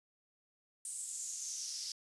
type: noise with high-pass filter sweep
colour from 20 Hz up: pink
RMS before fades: -42 dBFS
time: 0.85-1.92 s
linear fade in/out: 2 ms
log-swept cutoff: 8600 to 5000 Hz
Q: 5.2
effects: resampled to 24000 Hz